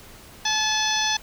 harmonic tone, 863 Hz, A5, 34 cents flat, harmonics 1 / 2 / 3 / 4 / 5 / 6 / 7, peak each -27 / -28 / -31 / -26 / -31 / -30 / -28 dBFS, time 0.45-1.17 s, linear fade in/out 5 ms, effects pink hiss -46 dBFS RMS until 1.22 s

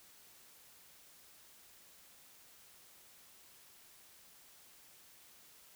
silence, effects white hiss -61 dBFS RMS until 5.75 s

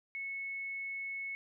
sine tone, 2200 Hz, C#7, 14 cents flat, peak -37 dBFS, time 0.15-1.35 s, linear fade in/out 0 ms, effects none

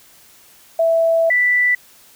sine tone pair in turn, 659.3 / 1975.7 Hz, E5 / B6, 0 / 0 cents, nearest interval octave + perfect fifth, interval 1900 cents, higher second, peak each -12 dBFS, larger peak neither, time 0.79-1.3 / 1.3-1.75 s, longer first, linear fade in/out 5 ms, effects white hiss -48 dBFS RMS until 2.15 s

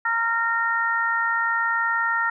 harmonic tone, 460.5 Hz, A#4, 21 cents flat, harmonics 2 / 3 / 4, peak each -27 / -23 / -24 dBFS, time 0.05-2.3 s, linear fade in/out 5 ms, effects none

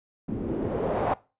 white noise with low-pass filter sweep, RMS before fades -28 dBFS, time 0.28-1.14 s, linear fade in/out 5 ms, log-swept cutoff 230 to 800 Hz, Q 1.9, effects noise-tail reverb RT60 0.3 s tail -20 dB re dry + resampled to 8000 Hz

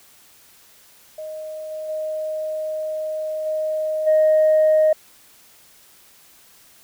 sine tone with level steps, 622.3 Hz, D#5, in tune, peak -29 / -27 / -23 / -20 / -11 dBFS, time 1.18-4.93 s, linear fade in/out 5 ms, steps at 1.7 / 1.88 / 3.45 / 4.06 s, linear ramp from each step 20 ms, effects tanh soft clip ceiling -9 dBFS + white hiss -51 dBFS RMS until 6.83 s

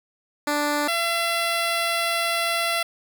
10% pulse tone pair in turn, 293.7 / 677.1 Hz, D4 / E5, 0 / +46 cents, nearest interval octave + major second, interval 1446 cents, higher second, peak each -13 dBFS, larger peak neither, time 0.47-0.88 / 0.88-2.83 s, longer second, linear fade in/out 5 ms, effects none

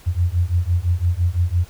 sine beating tone pair, 84.8 / 90.7 Hz, E2 / F#2, +50 / -34 cents, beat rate 5.9 Hz, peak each -19 / -19 dBFS, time 0.06-1.65 s, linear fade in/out 20 ms, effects pink hiss -47 dBFS RMS until 1.69 s

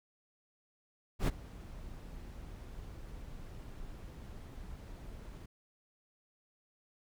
brown noise with ADSR envelope, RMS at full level -25 dBFS, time 1.19-5.46 s, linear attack 84 ms, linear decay 29 ms, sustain -22 dB, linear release 6 ms, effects none

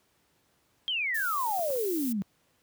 sine exponential sweep, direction down, 3257 to 187.1 Hz, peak -27 dBFS, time 0.88-2.22 s, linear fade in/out 0 ms
violet noise, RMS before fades -37 dBFS, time 1.14-2.13 s, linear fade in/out 10 ms
clicks, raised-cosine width 1 ms, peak -39 / -32 / -32 / -36 dBFS, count 4, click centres 1.505 / 1.594 / 1.703 / 1.758 s
effects pink hiss -69 dBFS RMS until 2.62 s + high-pass 80 Hz 12 dB/octave

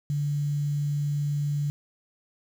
sine tone with quantisation, 145.4 Hz, D3, 17 cents flat, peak -24 dBFS, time 0.1-1.7 s, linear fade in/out 0 ms, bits 8, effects none

